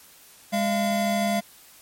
square tone pair together, 204 / 684.9 Hz, G#3 / F5, -31 / -34 cents, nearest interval octave + major sixth, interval 2097 cents, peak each -25 dBFS, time 0.52-1.41 s, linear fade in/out 20 ms, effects white hiss -51 dBFS RMS until 1.81 s + MP3 64 kbps

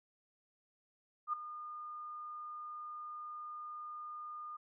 sine tone with ADSR envelope, 1217 Hz, D#6, 39 cents flat, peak -30 dBFS, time 1.27-4.57 s, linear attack 62 ms, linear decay 5 ms, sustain -13 dB, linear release 10 ms, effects none

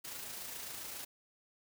white noise with amplitude modulation, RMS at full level -43 dBFS, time 0.04-1.05 s, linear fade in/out 10 ms, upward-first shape sine, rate 27.3 Hz, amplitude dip 35%, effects none

